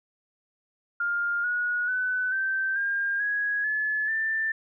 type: tone with pitch steps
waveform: sine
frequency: 1406 / 1453.9 / 1503.4 / 1554.7 / 1607.6 / 1662.4 / 1719 / 1777.6 Hz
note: F6 / F#6 / F#6 / G6 / G6 / G#6 / A6 / A6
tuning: +11 / -31 / +27 / -15 / +43 / +1 / -41 / +17 cents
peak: -24 dBFS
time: 1-4.52 s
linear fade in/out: 5 ms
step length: 440 ms
effects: none